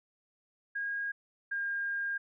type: tone pair in turn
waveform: sine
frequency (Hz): 1632 / 1611.4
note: G#6 / G6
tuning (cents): -31 / +47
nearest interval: unison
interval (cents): 22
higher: first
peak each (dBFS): -32 / -31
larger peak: second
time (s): 0.75-1.12 / 1.51-2.18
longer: second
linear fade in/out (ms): 10
effects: none